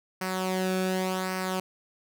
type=tone with flanger; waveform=sawtooth; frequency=186.5 Hz; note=F#3; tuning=14 cents sharp; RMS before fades=-29 dBFS; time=0.21-1.6 s; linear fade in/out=5 ms; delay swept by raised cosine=0.28 to 1.01 ms; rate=0.88 Hz; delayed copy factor=-0.6; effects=none